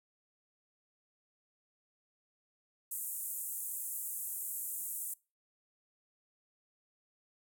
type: band-pass noise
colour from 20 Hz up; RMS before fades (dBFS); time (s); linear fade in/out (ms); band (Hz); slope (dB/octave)
white; -40; 2.91-5.14; 5; 7600 to 16000; 48
effects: noise-tail reverb RT60 0.3 s tail -24 dB re dry